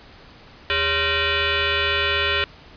sine tone with frequency modulation, 566 Hz, C#5, 36 cents sharp, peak -18 dBFS, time 0.7-2.44 s, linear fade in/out 0 ms, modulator 486 Hz, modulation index 6.3, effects pink hiss -46 dBFS RMS until 2.76 s + resampled to 11025 Hz

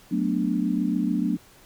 sine chord, B minor seventh, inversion second, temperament equal, 185 / 220 / 246.9 / 293.7 Hz, F#3 / A3 / B3 / D4, 0 / 0 / 0 / 0 cents, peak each -27 dBFS, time 0.11-1.37 s, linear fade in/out 10 ms, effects pink hiss -53 dBFS RMS until 1.65 s

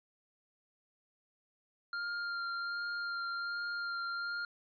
square tone with vibrato, 1396.9 Hz, F6, in tune, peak -36 dBFS, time 1.93-4.45 s, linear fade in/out 2 ms, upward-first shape sine, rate 1.3 Hz, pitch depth 14 cents each way, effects resampled to 11025 Hz

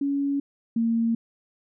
sine tone pair in turn, 280.6 / 229.3 Hz, C#4 / A#3, +21 / -28 cents, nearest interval minor third, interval 349 cents, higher first, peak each -22 / -20 dBFS, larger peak second, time 0.01-0.4 / 0.76-1.15 s, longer neither, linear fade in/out 5 ms, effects none

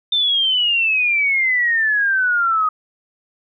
sine exponential sweep, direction down, 3600 to 1244.5 Hz, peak -14 dBFS, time 0.12-2.69 s, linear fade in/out 5 ms, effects none

